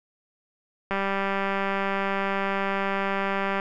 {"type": "click train", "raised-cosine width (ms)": 0.5, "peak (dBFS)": -12, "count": 528, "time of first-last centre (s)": [0.91, 3.599], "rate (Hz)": 196, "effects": []}